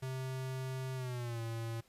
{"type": "tone with pitch glide", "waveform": "square", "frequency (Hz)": [130.81, 114.54], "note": ["C3", "A#2"], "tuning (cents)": [0, -30], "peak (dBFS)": -38, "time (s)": [0.02, 1.81], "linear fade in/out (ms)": 10, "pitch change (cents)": -230, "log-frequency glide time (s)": [0.95, 1.41], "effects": ["pink hiss -68 dBFS RMS until 1.88 s", "resampled to 32000 Hz"]}